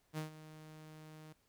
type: tone with ADSR envelope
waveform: sawtooth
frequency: 155.56 Hz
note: D#3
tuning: in tune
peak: -33 dBFS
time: 0.13-1.33 s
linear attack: 48 ms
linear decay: 120 ms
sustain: -15 dB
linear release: 8 ms
effects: pink hiss -75 dBFS RMS until 1.48 s